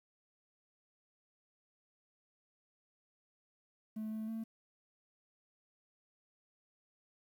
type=tone with pitch steps; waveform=triangle; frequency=217.1 / 218.6 / 223.9 Hz; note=A3 / A3 / A3; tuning=-23 / -11 / +30 cents; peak=-35 dBFS; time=3.96-4.44 s; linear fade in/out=10 ms; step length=160 ms; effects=tanh soft clip ceiling -32 dBFS + 11-bit